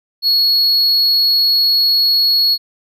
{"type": "tone", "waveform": "triangle", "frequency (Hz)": 4344, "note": "C#8", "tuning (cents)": -36, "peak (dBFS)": -9, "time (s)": [0.22, 2.58], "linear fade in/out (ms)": 50, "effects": []}